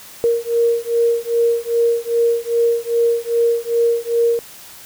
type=beating tone pair; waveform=sine; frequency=466.2 / 468.7 Hz; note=A#4 / A#4; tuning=0 / +9 cents; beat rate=2.5 Hz; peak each=-17 dBFS; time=0.24-4.39 s; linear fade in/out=0 ms; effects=white hiss -39 dBFS RMS until 4.85 s